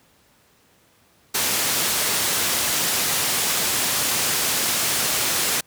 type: low-pass noise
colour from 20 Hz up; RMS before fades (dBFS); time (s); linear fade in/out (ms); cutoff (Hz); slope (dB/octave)
white; -22; 1.34-5.61; 10; 12000; 12
effects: pink hiss -58 dBFS RMS until 5.66 s + high-pass 80 Hz 12 dB/octave